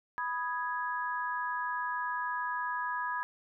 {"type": "chord", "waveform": "sine", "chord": "G# minor", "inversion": "first", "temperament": "equal", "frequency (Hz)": [987.8, 1244.5, 1661.2], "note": ["B5", "D#6", "G#6"], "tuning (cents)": [0, 0, 0], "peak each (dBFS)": [-34, -39, -36], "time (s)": [0.18, 3.23], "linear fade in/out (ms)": 0, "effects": []}